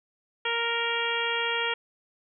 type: harmonic tone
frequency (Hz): 466.2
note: A#4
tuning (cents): 0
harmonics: 1 / 2 / 3 / 4 / 5 / 6 / 7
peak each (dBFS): -33 / -33 / -33 / -33 / -33 / -33 / -33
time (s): 0.45-1.74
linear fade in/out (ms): 5
effects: none